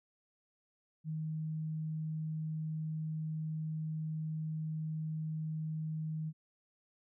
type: tone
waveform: sine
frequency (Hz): 156.9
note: D#3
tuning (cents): +15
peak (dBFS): -35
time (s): 1.04-6.33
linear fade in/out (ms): 50
effects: none